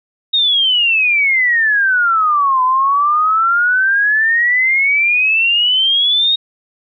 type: exponential two-way sweep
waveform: sine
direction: down then up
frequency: 3761 to 1010 to 3761 Hz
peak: -10 dBFS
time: 0.33-6.36 s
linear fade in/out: 10 ms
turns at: 2.63 s
effects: none